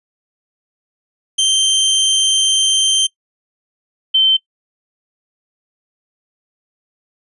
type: tone pair in turn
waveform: sawtooth / sine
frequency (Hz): 3136 / 3096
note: G7 / G7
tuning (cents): 0 / -22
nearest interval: unison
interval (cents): 22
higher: first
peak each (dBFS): -8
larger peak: neither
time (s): 1.38-3.07 / 4.14-4.37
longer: first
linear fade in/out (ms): 10
effects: noise-tail reverb RT60 0.1 s tail -21 dB re dry + resampled to 24000 Hz